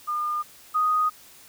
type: tone pair in turn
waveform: sine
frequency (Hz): 1211 / 1244.3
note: D#6 / D#6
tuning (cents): -47 / 0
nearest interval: unison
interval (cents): 47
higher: second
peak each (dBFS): -24 / -19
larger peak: second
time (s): 0.07-0.43 / 0.74-1.1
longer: neither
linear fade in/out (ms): 20
effects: white hiss -50 dBFS RMS until 1.48 s